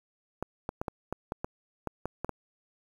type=clicks; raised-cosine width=1 ms; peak=-18 dBFS; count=11; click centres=0.426 / 0.691 / 0.815 / 0.882 / 1.126 / 1.321 / 1.445 / 1.873 / 2.056 / 2.246 / 2.293 s; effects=8-bit